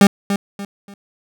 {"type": "tone with echo", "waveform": "40% pulse", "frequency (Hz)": 200, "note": "G3", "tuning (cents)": 35, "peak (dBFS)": -5, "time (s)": [0.01, 0.07], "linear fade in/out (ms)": 2, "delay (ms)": 290, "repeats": 3, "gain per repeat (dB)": -10, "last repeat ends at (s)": 0.94, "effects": []}